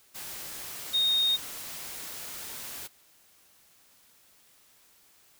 sine tone in noise, 3709 Hz, A#7, 9 cents flat, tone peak -22 dBFS, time 0.93-1.37 s, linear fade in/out 20 ms, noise white, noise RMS -40 dBFS, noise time 0.14-2.88 s, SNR +15 dB, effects white hiss -61 dBFS RMS until 5.39 s

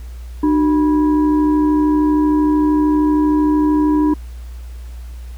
sine tone with frequency modulation, 301 Hz, D4, 43 cents sharp, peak -11 dBFS, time 0.43-4.14 s, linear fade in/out 5 ms, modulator 675 Hz, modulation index 0.49, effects added 60 Hz sine -28 dBFS peak until 5.37 s + pink hiss -48 dBFS RMS until 5.37 s

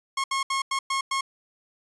sawtooth tone bursts at uneven times, 1084 Hz, C#6, 39 cents flat, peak -20 dBFS, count 6, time 0.17-0.24 / 0.31-0.43 / 0.5-0.62 / 0.71-0.79 / 0.9-1.01 / 1.11-1.21 s, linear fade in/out 5 ms, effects resampled to 22050 Hz

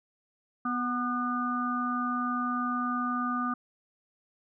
harmonic tone with a mistuned harmonic, 246.9 Hz, B3, in tune, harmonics 1 / 3 / 5 / 6, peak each -31 / -40 / -30 / -39 dBFS, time 0.65-3.54 s, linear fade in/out 5 ms, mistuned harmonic 5, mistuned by -27 cents, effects none

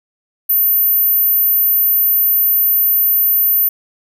sine tone, 13470 Hz, G#9, 23 cents sharp, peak -10 dBFS, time 0.49-3.69 s, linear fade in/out 10 ms, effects none

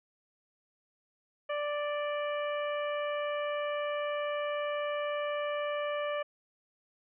harmonic tone, 587.3 Hz, D5, in tune, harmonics 1 / 2 / 3 / 4 / 5, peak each -32 / -38 / -42 / -44 / -46 dBFS, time 1.49-6.23 s, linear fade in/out 10 ms, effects none

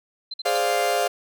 sine tone bursts, 4087 Hz, C8, 41 cents flat, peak -29 dBFS, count 4, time 0.31-0.579 s, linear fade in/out 5 ms, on 29 ms, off 51 ms
40% pulse chord, D half-diminished seventh, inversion second, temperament equal, 415.3 / 523.3 / 587.3 / 698.5 Hz, Ab4 / C5 / D5 / F5, 0 / 0 / 0 / 0 cents, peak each -27 / -26 / -27 / -22 dBFS, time 0.45-1.08 s, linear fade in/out 10 ms
effects none

